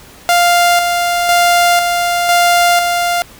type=tone with tremolo; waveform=sawtooth; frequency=698.5 Hz; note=F5; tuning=in tune; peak=-4 dBFS; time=0.29-3.22 s; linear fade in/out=0 ms; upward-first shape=square; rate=1 Hz; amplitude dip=40%; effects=pink hiss -39 dBFS RMS until 3.39 s